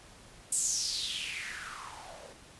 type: noise with band-pass filter sweep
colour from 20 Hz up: blue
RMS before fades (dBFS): -36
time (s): 0.52-2.33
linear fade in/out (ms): 5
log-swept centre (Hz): 8600 to 490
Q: 5.3
effects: pink hiss -54 dBFS RMS until 2.59 s + resampled to 24000 Hz